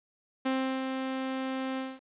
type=tone with ADSR envelope; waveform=sawtooth; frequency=263.2 Hz; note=C4; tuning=10 cents sharp; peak=-22 dBFS; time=0.45-2 s; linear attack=12 ms; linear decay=350 ms; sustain=-5 dB; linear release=220 ms; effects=resampled to 8000 Hz + 10-bit